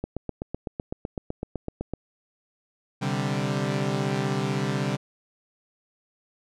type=click train; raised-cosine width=2 ms; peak=-16 dBFS; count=16; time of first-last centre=0.04-1.936 s; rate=7.91 Hz
type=chord; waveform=sawtooth; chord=C suspended second; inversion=none; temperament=equal; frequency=130.81 / 146.83 / 196 Hz; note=C3 / D3 / G3; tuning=0 / 0 / 0 cents; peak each=-25 dBFS; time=3.01-4.97 s; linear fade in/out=20 ms
effects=low-pass 7000 Hz 12 dB/octave